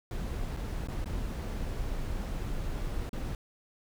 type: noise with dropouts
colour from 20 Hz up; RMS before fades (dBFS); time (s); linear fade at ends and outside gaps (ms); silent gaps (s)
brown; -34; 0.11-3.35; 1; 0.566-0.571 / 0.873-0.885 / 1.044-1.058 / 3.093-3.131
effects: none